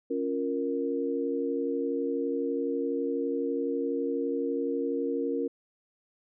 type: chord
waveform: sine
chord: Bb minor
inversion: first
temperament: equal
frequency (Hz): 277.2 / 349.2 / 466.2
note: Db4 / F4 / Bb4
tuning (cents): 0 / 0 / 0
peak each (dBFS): -31 / -34 / -30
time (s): 0.1-5.48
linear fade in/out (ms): 10
effects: none